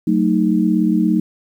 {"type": "chord", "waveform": "sine", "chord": "D# diminished", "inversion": "first", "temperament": "just", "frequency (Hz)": [186.68, 224, 311.1], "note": ["F#3", "A3", "D#4"], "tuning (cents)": [16, 31, 0], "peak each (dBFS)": -17, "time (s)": [0.07, 1.2], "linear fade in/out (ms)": 5, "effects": ["8-bit"]}